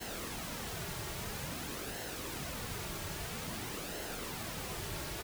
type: noise with flanger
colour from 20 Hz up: pink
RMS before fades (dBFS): -41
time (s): 0-5.23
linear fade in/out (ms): 20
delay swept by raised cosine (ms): 0.84 to 4.04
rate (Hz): 0.5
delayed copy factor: -0.5
effects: none